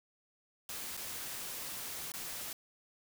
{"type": "noise with dropouts", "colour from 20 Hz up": "white", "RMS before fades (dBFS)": -42, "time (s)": [0.69, 2.53], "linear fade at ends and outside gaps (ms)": 2, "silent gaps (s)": [[0.969, 0.974], [2.119, 2.138]], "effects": []}